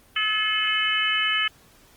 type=harmonic tone; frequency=430 Hz; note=A4; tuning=40 cents flat; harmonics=3 / 4 / 5 / 6 / 7; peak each=-29 / -27 / -28 / -28 / -24 dBFS; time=0.16-1.48 s; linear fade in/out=5 ms; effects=pink hiss -55 dBFS RMS until 1.96 s + Opus 24 kbps